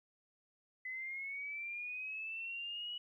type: linear sweep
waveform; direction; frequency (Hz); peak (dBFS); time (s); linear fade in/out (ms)
sine; up; 2012 to 2941; -40; 0.85-2.98; 5
effects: 13-bit